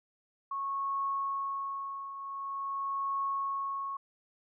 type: tone with tremolo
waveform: sine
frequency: 1100 Hz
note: C#6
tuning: 14 cents flat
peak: -29 dBFS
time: 0.51-3.97 s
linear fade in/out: 5 ms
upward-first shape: triangle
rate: 0.46 Hz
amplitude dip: 70%
effects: none